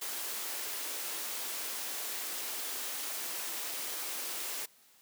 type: high-pass noise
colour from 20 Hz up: white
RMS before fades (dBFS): -38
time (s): 0.01-4.66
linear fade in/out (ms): 10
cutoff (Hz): 270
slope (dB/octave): 24
effects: white hiss -63 dBFS RMS until 5.01 s + high-pass 150 Hz 12 dB/octave